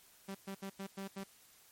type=tone bursts at uneven times; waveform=sawtooth; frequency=194.9 Hz; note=G3; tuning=10 cents flat; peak=-37 dBFS; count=6; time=0.28-0.35 / 0.47-0.55 / 0.62-0.7 / 0.79-0.87 / 0.97-1.08 / 1.16-1.24 s; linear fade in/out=10 ms; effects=white hiss -63 dBFS RMS until 1.71 s + MP3 64 kbps